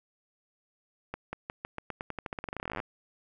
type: accelerating click train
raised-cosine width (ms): 0.5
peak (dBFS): -20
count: 29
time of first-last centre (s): 1.14-2.801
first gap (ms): 190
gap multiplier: 0.89
effects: none